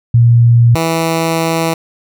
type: tone pair in turn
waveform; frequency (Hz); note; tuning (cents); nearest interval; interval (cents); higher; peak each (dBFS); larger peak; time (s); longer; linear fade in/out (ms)
sine / 10% pulse; 118.1 / 163.92; A#2 / E3; +23 / -9; tritone; 568; second; -4; neither; 0.14-0.75 / 0.75-1.74; second; 5
effects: none